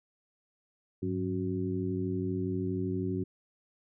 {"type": "harmonic tone with a mistuned harmonic", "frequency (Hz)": 92.5, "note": "F#2", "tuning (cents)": 0, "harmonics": [1, 2, 3, 4], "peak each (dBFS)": [-35, -35, -35, -35], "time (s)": [1.02, 3.24], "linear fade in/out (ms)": 10, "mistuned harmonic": 1, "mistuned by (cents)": 150, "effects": []}